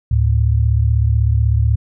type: tone pair together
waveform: sine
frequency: 73.47 / 109.6 Hz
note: D2 / A2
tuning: +1 / -6 cents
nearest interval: perfect fifth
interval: 693 cents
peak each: -14 dBFS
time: 0.11-1.76 s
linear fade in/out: 5 ms
effects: none